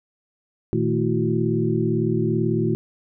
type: tone cluster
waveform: sine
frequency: 117.6 / 158.5 / 221.4 / 333.8 / 371.8 Hz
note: A#2 / D#3 / A3 / E4 / F#4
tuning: +16 / +32 / +11 / +22 / +8 cents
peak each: -25 dBFS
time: 0.73-2.75 s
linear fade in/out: 0 ms
effects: none